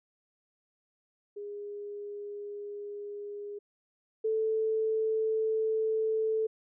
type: tone pair in turn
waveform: sine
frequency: 410.2 / 439.8 Hz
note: G#4 / A4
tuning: -21 / -1 cents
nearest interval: minor second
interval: 120 cents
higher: second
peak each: -37 / -26 dBFS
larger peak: second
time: 1.36-3.59 / 4.24-6.47 s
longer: neither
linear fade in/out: 10 ms
effects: none